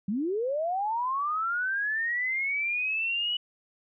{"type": "linear sweep", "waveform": "sine", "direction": "up", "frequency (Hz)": [183.4, 2960], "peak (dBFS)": -26, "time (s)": [0.08, 3.37], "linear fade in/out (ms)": 5, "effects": []}